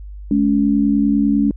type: tone pair together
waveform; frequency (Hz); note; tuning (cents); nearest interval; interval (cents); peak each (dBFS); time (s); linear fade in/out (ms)
sine; 213 / 283; G#3 / C#4; +44 / +36; perfect fourth; 492; -15; 0.31-1.51; 2
effects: added 50 Hz sine -30 dBFS peak until 1.56 s